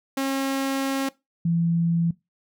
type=tone pair in turn; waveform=sawtooth / sine; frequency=270.8 / 168.34 Hz; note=C#4 / E3; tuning=-40 / +37 cents; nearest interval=minor sixth; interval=823 cents; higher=first; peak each=-19 dBFS; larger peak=neither; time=0.17-1.09 / 1.45-2.11 s; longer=first; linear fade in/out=5 ms; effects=noise-tail reverb RT60 0.2 s tail -20 dB re dry